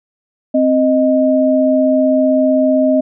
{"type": "tone pair together", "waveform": "sine", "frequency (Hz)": [262.1, 622.3], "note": ["C4", "D#5"], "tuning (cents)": [3, 0], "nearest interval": "octave + minor third", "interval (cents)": 1497, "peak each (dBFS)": -12, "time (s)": [0.54, 3.01], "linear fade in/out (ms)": 10, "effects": []}